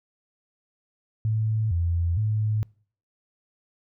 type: tone with pitch steps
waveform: sine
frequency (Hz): 109.6 / 85.2 / 107.6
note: A2 / F2 / A2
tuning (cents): -6 / -42 / -38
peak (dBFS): -21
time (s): 1.25-2.63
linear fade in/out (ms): 0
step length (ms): 460
effects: noise-tail reverb RT60 0.5 s tail -26 dB re dry